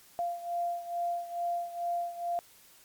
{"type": "beating tone pair", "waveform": "sine", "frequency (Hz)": [693, 695.3], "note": ["F5", "F5"], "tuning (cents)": [-14, -8], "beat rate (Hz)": 2.3, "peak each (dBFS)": [-32, -36], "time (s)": [0.19, 2.39], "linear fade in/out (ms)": 0, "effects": ["white hiss -58 dBFS RMS until 2.84 s", "MP3 96 kbps"]}